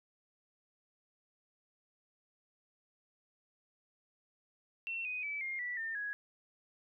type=tone with pitch steps; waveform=sine; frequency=2707 / 2497 / 2303 / 2124 / 1958.9 / 1806.7 / 1666.4 Hz; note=E7 / D#7 / D7 / C7 / B6 / A6 / G#6; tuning=+45 / +6 / -34 / +25 / -15 / +45 / +5 cents; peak=-36 dBFS; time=4.87-6.13 s; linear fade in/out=0 ms; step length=180 ms; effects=none